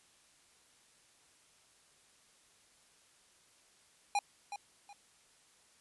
square tone with echo, 814 Hz, G#5, 35 cents flat, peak -29 dBFS, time 4.15-4.19 s, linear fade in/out 2 ms, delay 370 ms, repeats 2, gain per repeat -11 dB, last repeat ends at 4.93 s, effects white hiss -66 dBFS RMS until 5.8 s + resampled to 24000 Hz

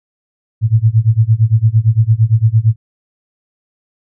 sine tone with tremolo, 111.5 Hz, A2, 23 cents sharp, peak -4 dBFS, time 0.61-2.76 s, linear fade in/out 50 ms, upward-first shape sine, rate 8.8 Hz, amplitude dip 95%, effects none

